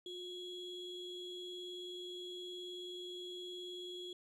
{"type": "ring-modulated tone", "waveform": "triangle", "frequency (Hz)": 1849, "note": "A#6", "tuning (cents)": -15, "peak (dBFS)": -39, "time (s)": [0.06, 4.13], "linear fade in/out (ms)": 2, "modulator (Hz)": 1490, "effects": []}